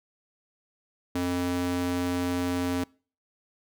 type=tone with high-pass filter; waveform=square; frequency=88.8 Hz; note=F2; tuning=29 cents sharp; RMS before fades=-28 dBFS; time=1.15-2.84 s; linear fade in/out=5 ms; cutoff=200 Hz; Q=2.4; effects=noise-tail reverb RT60 0.4 s tail -25 dB re dry